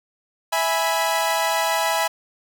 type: chord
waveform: sawtooth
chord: E major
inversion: none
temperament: equal with one note detuned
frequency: 656.2 / 830.6 / 987.8 Hz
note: E5 / G#5 / B5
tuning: -8 / 0 / 0 cents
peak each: -20 dBFS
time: 0.52-2.08 s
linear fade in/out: 10 ms
effects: none